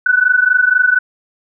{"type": "tone pair together", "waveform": "sine", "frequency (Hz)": [1480, 1504.1], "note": ["F#6", "F#6"], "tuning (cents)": [0, 28], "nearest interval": "unison", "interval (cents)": 28, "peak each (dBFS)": -12, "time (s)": [0.06, 0.99], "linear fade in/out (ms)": 5, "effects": []}